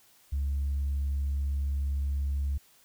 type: tone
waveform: sine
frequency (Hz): 69.8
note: C#2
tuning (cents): +13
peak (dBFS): -25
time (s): 0.32-2.58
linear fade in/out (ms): 10
effects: tanh soft clip ceiling -24 dBFS + white hiss -61 dBFS RMS until 2.84 s